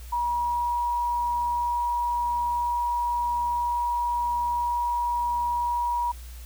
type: tone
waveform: sine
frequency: 959 Hz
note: A#5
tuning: 49 cents sharp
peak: -23 dBFS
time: 0.12-6.12 s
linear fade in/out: 10 ms
effects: added 60 Hz sine -38 dBFS peak until 6.45 s + white hiss -50 dBFS RMS until 6.45 s